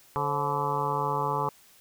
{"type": "harmonic tone with a mistuned harmonic", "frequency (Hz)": 144.2, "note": "D3", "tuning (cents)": -31, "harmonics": [1, 2, 3, 4, 5, 6, 7, 8, 9], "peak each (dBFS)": [-34, -42, -34, -37, -42, -30, -32, -32, -42], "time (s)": [0.16, 1.49], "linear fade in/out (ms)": 0, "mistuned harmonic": 4, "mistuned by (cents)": -130, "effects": ["white hiss -57 dBFS RMS until 1.8 s"]}